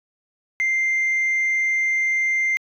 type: tone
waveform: sine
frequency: 2093 Hz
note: C7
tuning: in tune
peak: -16 dBFS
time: 0.6-2.57 s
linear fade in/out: 0 ms
effects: tanh soft clip ceiling -16 dBFS